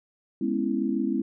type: chord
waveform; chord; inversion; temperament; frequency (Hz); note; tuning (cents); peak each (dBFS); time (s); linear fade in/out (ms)
sine; C# minor seventh; second; equal with one note detuned; 207.7 / 246.9 / 273.7 / 329.6; G#3 / B3 / C#4 / E4; 0 / 0 / -22 / 0; -29; 0.41-1.22; 5
effects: none